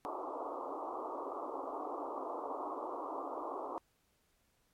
white band-pass noise, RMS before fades -41 dBFS, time 0.05-3.78 s, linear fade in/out 0 ms, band 270 to 1200 Hz, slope 96 dB/octave, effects pink hiss -75 dBFS RMS until 4.73 s + MP3 64 kbps

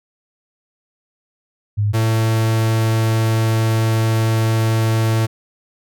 sine / 45% pulse tone pair in turn, 103.83 / 111.94 Hz, G#2 / A2, 0 / +30 cents, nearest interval minor second, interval 130 cents, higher second, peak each -14 dBFS, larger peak neither, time 1.77-1.93 / 1.93-5.27 s, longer second, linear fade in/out 20 ms, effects none

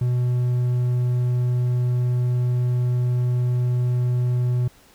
triangle tone, 123.47 Hz, B2, in tune, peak -16 dBFS, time 0.01-4.68 s, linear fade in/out 5 ms, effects pink hiss -53 dBFS RMS until 4.94 s

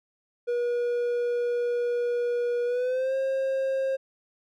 triangle tone with pitch glide, 481.5 to 534.3 Hz, B4 to C5, -44 to +36 cents, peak -22 dBFS, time 0.47-3.97 s, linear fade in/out 20 ms, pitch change +180 cents, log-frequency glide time 2.65-3.15 s, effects none

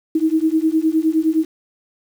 sine beating tone pair, 313.4 / 323.1 Hz, D#4 / E4, +13 / -35 cents, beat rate 9.7 Hz, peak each -17 dBFS, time 0.15-1.45 s, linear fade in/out 5 ms, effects 7-bit

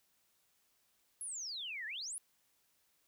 sine exponential two-way sweep, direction down then up, 11175 to 1686 to 11175 Hz, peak -40 dBFS, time 1.21-2.18 s, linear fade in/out 0 ms, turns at 1.86 s, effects white hiss -75 dBFS RMS until 3.07 s

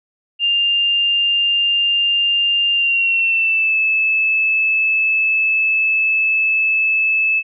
sine tone with pitch glide, 2800 to 2612 Hz, F7 to E7, +4 to -17 cents, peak -13 dBFS, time 0.39-7.43 s, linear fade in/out 50 ms, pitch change -121 cents, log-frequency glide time 2.73-3.77 s, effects none

